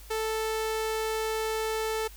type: tone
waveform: sawtooth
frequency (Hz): 440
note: A4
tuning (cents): 0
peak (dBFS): -24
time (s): 0.1-2.08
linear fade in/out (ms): 10
effects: added 50 Hz sine -46 dBFS peak until 2.16 s + white hiss -52 dBFS RMS until 2.16 s